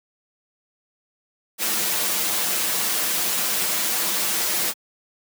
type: noise with comb filter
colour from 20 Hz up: white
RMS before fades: -23 dBFS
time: 1.58-4.74 s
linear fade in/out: 50 ms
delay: 7.4 ms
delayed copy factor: -0.65
effects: high-pass 150 Hz 12 dB/octave